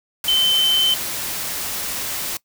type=tone in noise; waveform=sine; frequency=3075 Hz; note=G7; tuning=34 cents flat; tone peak=-14 dBFS; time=0.28-0.94 s; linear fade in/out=2 ms; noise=white; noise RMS=-26 dBFS; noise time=0.24-2.37 s; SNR=+9 dB; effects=noise-tail reverb RT60 0.1 s tail -21 dB re dry